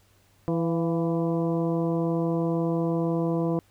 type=harmonic tone with a mistuned harmonic; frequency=166 Hz; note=E3; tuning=12 cents sharp; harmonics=1 / 2 / 3 / 4 / 5 / 6 / 7; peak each=-26 / -27 / -30 / -35 / -46 / -38 / -48 dBFS; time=0.48-3.59 s; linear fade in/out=0 ms; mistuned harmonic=4; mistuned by=+46 cents; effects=added 98 Hz sine -63 dBFS peak until 3.7 s + pink hiss -63 dBFS RMS until 3.7 s